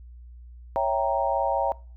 sine chord, C# diminished seventh, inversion none, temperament equal, 554.4 / 659.3 / 784 / 932.3 Hz, C#5 / E5 / G5 / Bb5, 0 / 0 / 0 / 0 cents, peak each -27 dBFS, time 0.76-1.72 s, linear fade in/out 0 ms, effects noise-tail reverb RT60 0.4 s tail -22 dB re dry + added 60 Hz sine -42 dBFS peak until 1.96 s

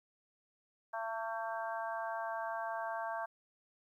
harmonic tone, 225.2 Hz, A3, 40 cents sharp, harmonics 3 / 4 / 5 / 6 / 7, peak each -40 / -41 / -44 / -52 / -44 dBFS, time 0.93-3.26 s, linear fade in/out 10 ms, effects 12-bit

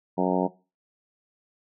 harmonic tone, 91.9 Hz, F#2, 11 cents flat, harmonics 2 / 3 / 4 / 5 / 6 / 7 / 8 / 9 / 10, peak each -26 / -28 / -29 / -30 / -31 / -31 / -32 / -33 / -33 dBFS, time 0.17-0.48 s, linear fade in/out 20 ms, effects noise-tail reverb RT60 0.3 s tail -19 dB re dry

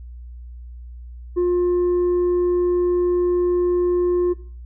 sine tone with tanh clipping, 354.7 Hz, F4, 27 cents sharp, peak -16 dBFS, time 1.36-4.34 s, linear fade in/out 20 ms, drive 2 dB, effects noise-tail reverb RT60 0.4 s tail -17 dB re dry + added 60 Hz sine -34 dBFS peak until 4.65 s

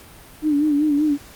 sine tone with vibrato, 296.4 Hz, D4, 16 cents sharp, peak -15 dBFS, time 0.42-1.18 s, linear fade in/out 50 ms, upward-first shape sine, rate 5.2 Hz, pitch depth 71 cents each way, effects pink hiss -44 dBFS RMS until 1.35 s + Opus 48 kbps

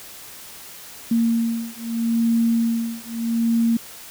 sine beating tone pair, 230 / 230.78 Hz, A#3 / A#3, -23 / -17 cents, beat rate 0.78 Hz, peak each -21 dBFS, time 1.11-3.77 s, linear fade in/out 5 ms, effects white hiss -40 dBFS RMS until 4.1 s

